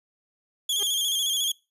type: tone with vibrato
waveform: sawtooth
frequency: 3283 Hz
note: G#7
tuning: 21 cents flat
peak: -20 dBFS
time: 0.69-1.52 s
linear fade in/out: 5 ms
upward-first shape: square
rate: 14 Hz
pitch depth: 48 cents each way
type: tone with exponential growth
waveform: sawtooth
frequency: 409.9 Hz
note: G#4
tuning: 23 cents flat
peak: -28 dBFS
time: 0.75-0.83 s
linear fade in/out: 2 ms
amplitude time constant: 17 ms
effects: noise-tail reverb RT60 0.3 s tail -26 dB re dry + resampled to 32000 Hz

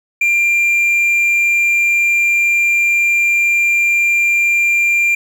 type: tone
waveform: triangle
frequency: 2383 Hz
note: D7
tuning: 25 cents sharp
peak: -9 dBFS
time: 0.21-5.15 s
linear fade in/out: 5 ms
effects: 8-bit

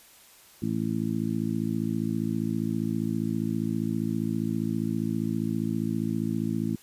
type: harmonic tone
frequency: 55 Hz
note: A1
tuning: in tune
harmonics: 2 / 3 / 4 / 5 / 6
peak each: -34 / -32 / -29 / -33 / -34 dBFS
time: 0.62-6.76 s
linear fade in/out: 5 ms
effects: white hiss -54 dBFS RMS until 6.82 s + resampled to 32000 Hz

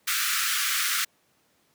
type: high-pass noise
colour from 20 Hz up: pink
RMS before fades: -26 dBFS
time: 0.07-1.05 s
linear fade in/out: 10 ms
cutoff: 1200 Hz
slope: 96 dB/octave
effects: pink hiss -66 dBFS RMS until 1.74 s + high-pass 150 Hz 12 dB/octave

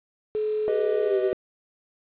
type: tone with pitch glide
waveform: sine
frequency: 427.9 to 381.2 Hz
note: A4 to G4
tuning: -48 to -48 cents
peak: -23 dBFS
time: 0.35-1.33 s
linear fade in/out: 0 ms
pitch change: -200 cents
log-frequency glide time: 1.04-1.18 s
type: chord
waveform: triangle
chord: G augmented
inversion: none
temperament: equal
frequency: 392 / 493.9 / 622.3 Hz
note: G4 / B4 / D#5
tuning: 0 / 0 / 0 cents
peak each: -27 dBFS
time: 0.68-1.33 s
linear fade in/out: 0 ms
effects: resampled to 8000 Hz + 8-bit

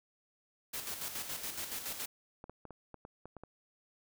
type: noise with tremolo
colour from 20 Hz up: white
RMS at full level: -39 dBFS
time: 0.73-2.06 s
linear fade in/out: 10 ms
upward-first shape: square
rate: 7.1 Hz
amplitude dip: 50%
type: clicks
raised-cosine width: 1 ms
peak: -33 dBFS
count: 9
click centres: 2.441 / 2.496 / 2.653 / 2.707 / 2.943 / 3.051 / 3.256 / 3.367 / 3.436 s
effects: none

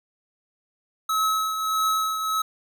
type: tone with tremolo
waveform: square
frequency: 1289 Hz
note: E6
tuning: 39 cents flat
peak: -20 dBFS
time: 1.09-2.42 s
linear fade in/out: 5 ms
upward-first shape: triangle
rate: 1.6 Hz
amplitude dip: 55%
effects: none

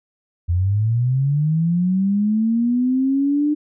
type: linear sweep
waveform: sine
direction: up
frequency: 83.5 to 301.3 Hz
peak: -15 dBFS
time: 0.48-3.55 s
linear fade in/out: 20 ms
effects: none

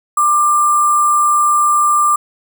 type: tone with sample-and-hold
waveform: sine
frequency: 1187 Hz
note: D6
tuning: 18 cents sharp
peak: -9 dBFS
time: 0.17-2.16 s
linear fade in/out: 5 ms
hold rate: 8820 Hz
effects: none

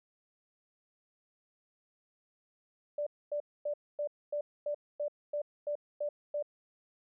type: tone bursts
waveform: sine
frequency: 587.3 Hz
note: D5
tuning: in tune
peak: -31 dBFS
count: 11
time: 2.98-6.426 s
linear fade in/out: 5 ms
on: 86 ms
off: 250 ms
effects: none

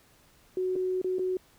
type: tone with dropouts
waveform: sine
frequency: 370 Hz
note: F#4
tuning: in tune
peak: -26 dBFS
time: 0.57-1.37 s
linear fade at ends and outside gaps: 2 ms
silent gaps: 0.756-0.761 / 1.016-1.044 / 1.185-1.193 s
effects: pink hiss -61 dBFS RMS until 1.58 s

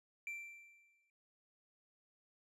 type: tone with exponential decay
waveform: triangle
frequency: 2349 Hz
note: D7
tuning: in tune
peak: -38 dBFS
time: 0.27-1.1 s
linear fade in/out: 1 ms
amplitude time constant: 180 ms
effects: resampled to 32000 Hz

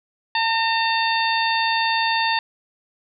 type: harmonic tone with a mistuned harmonic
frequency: 900 Hz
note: A5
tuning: 39 cents sharp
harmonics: 1 / 2 / 3 / 4 / 5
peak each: -21 / -24 / -26 / -27 / -28 dBFS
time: 0.35-2.39 s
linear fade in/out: 2 ms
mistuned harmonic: 2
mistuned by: +22 cents
effects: none

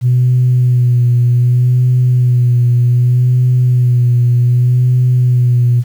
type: tone with vibrato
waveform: sine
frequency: 123.47 Hz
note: B2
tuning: in tune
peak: -6 dBFS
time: 0.01-5.84 s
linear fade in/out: 50 ms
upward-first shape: sine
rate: 0.65 Hz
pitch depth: 30 cents each way
effects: tanh soft clip ceiling -3 dBFS + 7-bit

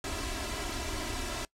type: noise with comb filter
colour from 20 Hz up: pink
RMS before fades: -35 dBFS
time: 0.04-1.45 s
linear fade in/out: 2 ms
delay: 3 ms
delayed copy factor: +1
effects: noise-tail reverb RT60 0.1 s tail -22 dB re dry + low-pass 9000 Hz 12 dB/octave

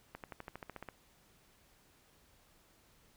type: accelerating click train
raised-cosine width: 0.5 ms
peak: -29 dBFS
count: 11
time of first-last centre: 0.15-0.887 s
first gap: 88 ms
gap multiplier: 0.96
effects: pink hiss -67 dBFS RMS until 3.16 s

